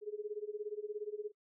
sine tone with tremolo, 420 Hz, G#4, 19 cents sharp, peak -35 dBFS, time 0.01-1.32 s, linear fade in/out 50 ms, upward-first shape sine, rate 17 Hz, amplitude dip 90%, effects noise-tail reverb RT60 0.1 s tail -25 dB re dry

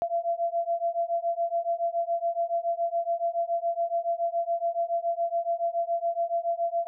sine beating tone pair, 677 / 684.1 Hz, E5 / F5, +46 / -36 cents, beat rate 7.1 Hz, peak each -28 dBFS, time 0.02-6.87 s, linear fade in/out 0 ms, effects none

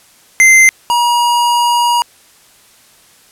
square tone pair in turn, 2077 / 955.6 Hz, C7 / A#5, -13 / +43 cents, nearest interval octave + minor second, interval 1344 cents, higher first, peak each -4 / -10 dBFS, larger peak first, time 0.4-0.69 / 0.9-2.02 s, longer second, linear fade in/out 0 ms, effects white hiss -46 dBFS RMS until 3.31 s + low-pass 12000 Hz 12 dB/octave

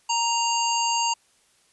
harmonic tone with a mistuned harmonic, 932.3 Hz, A#5, in tune, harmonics 1 / 3 / 5 / 7 / 8, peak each -23 / -28 / -30 / -31 / -32 dBFS, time 0.09-1.14 s, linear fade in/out 10 ms, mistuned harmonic 8, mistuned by -18 cents, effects white hiss -62 dBFS RMS until 1.72 s + resampled to 24000 Hz

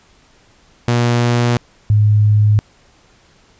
sawtooth / sine tone pair in turn, 120.1 / 105.27 Hz, B2 / G#2, -48 / +24 cents, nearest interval major second, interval 228 cents, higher first, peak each -8 dBFS, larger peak neither, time 0.88-1.57 / 1.9-2.59 s, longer neither, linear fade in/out 0 ms, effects pink hiss -51 dBFS RMS until 3.59 s + resampled to 16000 Hz

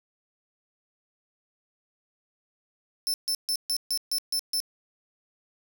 sawtooth tone bursts, 5300 Hz, E8, 9 cents sharp, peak -22 dBFS, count 8, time 3.07-4.602 s, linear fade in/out 0 ms, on 69 ms, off 140 ms, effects none

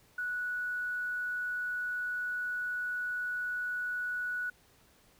sine tone with quantisation, 1472 Hz, F#6, 9 cents flat, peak -32 dBFS, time 0.18-4.5 s, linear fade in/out 5 ms, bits 10, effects pink hiss -64 dBFS RMS until 5.19 s

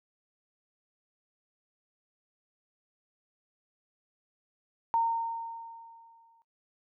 sine tone with exponential decay, 918 Hz, A#5, 27 cents flat, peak -22 dBFS, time 4.94-6.42 s, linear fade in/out 0 ms, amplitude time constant 320 ms, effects noise-tail reverb RT60 0.1 s tail -18 dB re dry

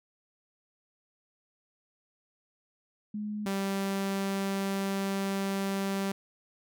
sine / sawtooth tone pair in turn, 210 / 195.7 Hz, G#3 / G3, +19 / -3 cents, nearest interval minor second, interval 122 cents, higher first, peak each -32 / -25 dBFS, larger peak second, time 3.14-3.46 / 3.46-6.12 s, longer second, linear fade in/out 5 ms, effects none

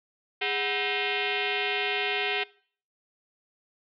sine tone with frequency modulation, 165.1 Hz, E3, 3 cents sharp, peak -25 dBFS, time 0.41-2.44 s, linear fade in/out 10 ms, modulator 575 Hz, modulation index 5.5, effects noise-tail reverb RT60 0.5 s tail -22 dB re dry

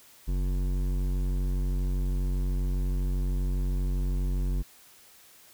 triangle tone with hard clipping, 46.25 Hz, F#1, in tune, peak -27 dBFS, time 0.27-4.63 s, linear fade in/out 20 ms, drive 17 dB, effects white hiss -55 dBFS RMS until 5.53 s

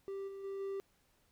triangle tone with level steps, 392 Hz, G4, in tune, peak -37 / -42 / -37 / -35 dBFS, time 0.08-0.8 s, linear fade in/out 0 ms, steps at 0.27 / 0.43 / 0.59 s, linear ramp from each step 20 ms, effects pink hiss -73 dBFS RMS until 1.31 s

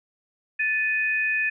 sine tone pair together, 1750.7 / 2493 Hz, A6 / D#7, -9 / +3 cents, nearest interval tritone, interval 612 cents, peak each -24 dBFS, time 0.59-1.5 s, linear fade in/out 10 ms, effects none

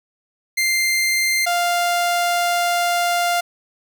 sawtooth tone pair in turn, 2093 / 698.5 Hz, C7 / F5, 0 / 0 cents, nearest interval octave + perfect fifth, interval 1900 cents, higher first, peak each -13 dBFS, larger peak neither, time 0.57-1.46 / 1.46-3.41 s, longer second, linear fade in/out 10 ms, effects none

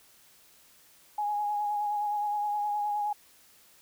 sine tone with vibrato, 830.6 Hz, G#5, in tune, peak -27 dBFS, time 1.18-3.13 s, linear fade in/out 5 ms, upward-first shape sine, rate 9.6 Hz, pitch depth 24 cents each way, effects white hiss -59 dBFS RMS until 3.81 s

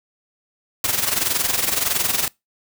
white noise with amplitude modulation, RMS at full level -18 dBFS, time 0.84-2.28 s, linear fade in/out 2 ms, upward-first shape sine, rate 21.6 Hz, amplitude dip 70%, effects noise-tail reverb RT60 0.2 s tail -24 dB re dry

